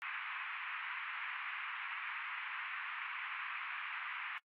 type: band-pass noise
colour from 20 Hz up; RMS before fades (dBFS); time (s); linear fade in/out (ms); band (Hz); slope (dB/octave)
white; -43; 0.02-4.38; 0; 1000 to 2600; 48
effects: noise-tail reverb RT60 0.1 s tail -24 dB re dry + AAC 48 kbps